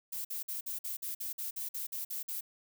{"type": "noise bursts", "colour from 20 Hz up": "violet", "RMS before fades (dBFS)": -38, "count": 13, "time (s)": [0.12, 2.41], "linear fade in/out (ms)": 10, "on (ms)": 130, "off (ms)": 50, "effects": []}